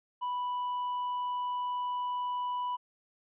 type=tone; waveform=triangle; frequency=987.8 Hz; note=B5; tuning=in tune; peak=-29 dBFS; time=0.21-2.77 s; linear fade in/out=20 ms; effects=resampled to 8000 Hz